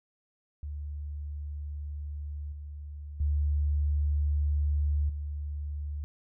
sine tone with level steps, 73.42 Hz, D2, in tune, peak -34 / -38 / -24 / -32 dBFS, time 0.63-6.04 s, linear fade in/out 0 ms, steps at 2.52 / 3.2 / 5.09 s, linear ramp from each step 5 ms, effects none

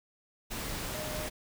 sine tone in noise, 614 Hz, D#5, 23 cents flat, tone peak -40 dBFS, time 0.93-1.28 s, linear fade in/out 20 ms, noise pink, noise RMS -37 dBFS, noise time 0.5-1.3 s, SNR -6 dB, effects none

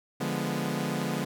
sawtooth chord, D diminished seventh, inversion none, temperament equal, 146.83 / 174.61 / 207.7 / 246.9 Hz, D3 / F3 / Ab3 / Cb4, 0 / 0 / 0 / 0 cents, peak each -30 dBFS, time 0.2-1.25 s, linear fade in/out 10 ms, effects none

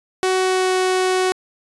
sawtooth tone with pitch glide, 373.8 to 371.4 Hz, F#4 to F#4, +18 to +7 cents, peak -12 dBFS, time 0.23-1.32 s, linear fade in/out 0 ms, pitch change -11 cents, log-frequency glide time 0.4-0.73 s, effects resampled to 24000 Hz

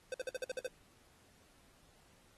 square tone bursts, 514 Hz, C5, 31 cents flat, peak -37 dBFS, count 8, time 0.12-0.667 s, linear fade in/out 2 ms, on 22 ms, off 53 ms, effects pink hiss -67 dBFS RMS until 2.37 s + AAC 32 kbps

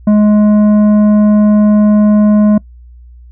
sine tone with tanh clipping, 210 Hz, G#3, 19 cents sharp, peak -6 dBFS, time 0.07-2.58 s, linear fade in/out 5 ms, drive 9 dB, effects noise-tail reverb RT60 0.1 s tail -23 dB re dry + added 60 Hz sine -33 dBFS peak until 3.31 s

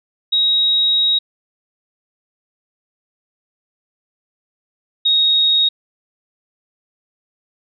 sine tone pair in turn, 3800 / 3756 Hz, A#7 / A#7, +33 / +12 cents, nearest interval unison, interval 21 cents, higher first, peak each -12 / -11 dBFS, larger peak second, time 0.32-1.19 / 5.05-5.69 s, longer first, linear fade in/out 10 ms, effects none

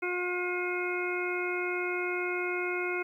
harmonic tone, 357.8 Hz, F4, 42 cents sharp, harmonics 1 / 2 / 3 / 4 / 6 / 7, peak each -32 / -41 / -42 / -37 / -35 / -39 dBFS, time 0.02-3.03 s, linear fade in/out 10 ms, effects 11-bit

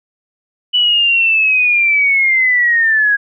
sine linear sweep, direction down, 2974 to 1638 Hz, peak -9 dBFS, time 0.73-3.17 s, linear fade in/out 20 ms, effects none

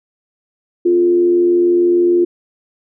sine tone with frequency modulation, 350 Hz, F4, 4 cents sharp, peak -9 dBFS, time 0.85-2.25 s, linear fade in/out 10 ms, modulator 86.6 Hz, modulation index 0.31, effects none

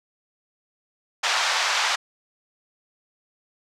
pink band-pass noise, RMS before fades -23 dBFS, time 1.23-1.96 s, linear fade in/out 10 ms, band 790 to 6300 Hz, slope 24 dB/octave, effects none

